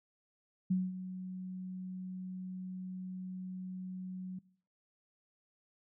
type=tone with ADSR envelope; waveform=sine; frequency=185 Hz; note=F#3; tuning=in tune; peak=-26 dBFS; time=0.7-4.39 s; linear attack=11 ms; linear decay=210 ms; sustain=-13 dB; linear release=6 ms; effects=noise-tail reverb RT60 0.6 s tail -22 dB re dry